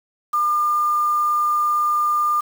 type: tone with quantisation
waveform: sine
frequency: 1203 Hz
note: D6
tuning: 41 cents sharp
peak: -16 dBFS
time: 0.33-2.41 s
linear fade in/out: 10 ms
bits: 6
effects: none